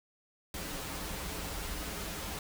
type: noise with comb filter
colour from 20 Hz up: pink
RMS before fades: -39 dBFS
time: 0.54-2.39 s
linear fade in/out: 2 ms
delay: 8.3 ms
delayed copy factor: -0.7
effects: none